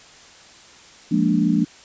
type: chord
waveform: sine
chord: Bb dominant seventh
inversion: second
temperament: equal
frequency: 174.61 / 207.7 / 233.1 / 293.7 Hz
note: F3 / Ab3 / Bb3 / D4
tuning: 0 / 0 / 0 / 0 cents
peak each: -21 dBFS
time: 1.11-1.65 s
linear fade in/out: 10 ms
effects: white hiss -46 dBFS RMS until 1.84 s + resampled to 16000 Hz